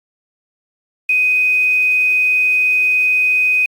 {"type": "tone with quantisation", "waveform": "sine", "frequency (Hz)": 2503, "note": "D#7", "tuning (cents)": 10, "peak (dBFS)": -11, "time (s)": [1.09, 3.66], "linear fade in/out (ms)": 5, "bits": 6, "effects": ["AAC 48 kbps"]}